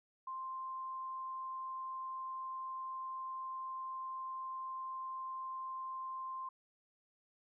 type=tone; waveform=sine; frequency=1048 Hz; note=C6; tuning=2 cents sharp; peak=-40 dBFS; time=0.27-6.49 s; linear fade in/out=5 ms; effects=none